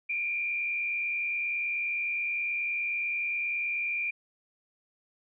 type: tone with frequency modulation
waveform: sine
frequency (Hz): 2393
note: D7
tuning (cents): +32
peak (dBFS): -28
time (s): 0.09-4.11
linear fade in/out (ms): 10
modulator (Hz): 69.5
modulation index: 0.9
effects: none